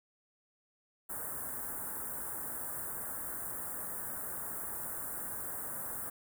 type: band-stop noise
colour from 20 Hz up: white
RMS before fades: -40 dBFS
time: 1.09-6.1 s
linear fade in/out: 10 ms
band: 1700 to 8400 Hz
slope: 48 dB/octave
effects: none